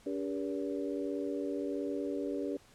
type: harmonic tone with a mistuned harmonic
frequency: 95.5 Hz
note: G2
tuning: 45 cents flat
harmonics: 3 / 4 / 5 / 6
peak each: -36 / -38 / -40 / -42 dBFS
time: 0.06-2.57 s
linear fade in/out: 5 ms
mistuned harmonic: 4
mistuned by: +63 cents
effects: pink hiss -61 dBFS RMS until 2.74 s + low-pass 10000 Hz 12 dB/octave